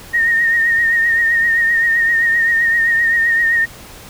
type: tone with vibrato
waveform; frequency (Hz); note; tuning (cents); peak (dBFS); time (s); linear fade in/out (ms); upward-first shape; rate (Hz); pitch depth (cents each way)
sine; 1849; A#6; -15; -11; 0.13-3.66; 20; triangle; 7.7; 47
effects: pink hiss -37 dBFS RMS until 4.09 s